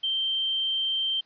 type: tone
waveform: sine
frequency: 3136 Hz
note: G7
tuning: in tune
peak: -24 dBFS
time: 0.03-1.21 s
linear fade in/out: 10 ms
effects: white hiss -61 dBFS RMS until 1.25 s + resampled to 11025 Hz